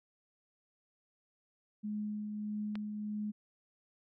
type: tone with tremolo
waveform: sine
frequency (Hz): 210.3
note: G#3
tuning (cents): +22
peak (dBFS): -34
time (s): 1.83-3.32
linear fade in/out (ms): 20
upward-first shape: triangle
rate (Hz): 1.6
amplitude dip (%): 35
type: click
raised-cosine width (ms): 0.3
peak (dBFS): -28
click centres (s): 2.755
effects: none